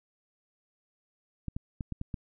clicks, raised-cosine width 5 ms, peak -22 dBFS, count 6, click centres 1.483 / 1.565 / 1.808 / 1.923 / 2.014 / 2.142 s, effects none

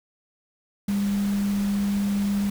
sine tone in noise, 201.2 Hz, G3, 45 cents sharp, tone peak -21 dBFS, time 0.88-2.5 s, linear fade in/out 5 ms, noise pink, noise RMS -38 dBFS, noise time 0.88-2.5 s, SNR +14 dB, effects none

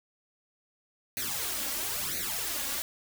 white noise with flanger, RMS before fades -33 dBFS, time 1.17-2.82 s, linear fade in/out 0 ms, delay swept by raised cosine 0.47 to 3.67 ms, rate 1 Hz, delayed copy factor +1, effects none

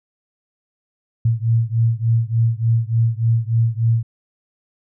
sine beating tone pair, 113.3 / 116.7 Hz, A#2 / A#2, -49 / +2 cents, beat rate 3.4 Hz, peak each -17 / -18 dBFS, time 1.25-4.03 s, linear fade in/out 5 ms, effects none

